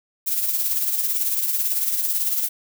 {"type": "noise with tremolo", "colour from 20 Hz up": "violet", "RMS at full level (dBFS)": -20, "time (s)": [0.26, 2.49], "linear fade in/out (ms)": 20, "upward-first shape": "triangle", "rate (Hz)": 18, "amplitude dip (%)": 55, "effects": []}